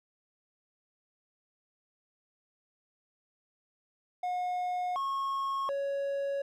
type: tone with pitch steps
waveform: triangle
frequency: 722 / 1091 / 557 Hz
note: F#5 / C#6 / C#5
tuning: -43 / -28 / +8 cents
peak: -28 dBFS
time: 4.23-6.42 s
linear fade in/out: 5 ms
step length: 730 ms
effects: none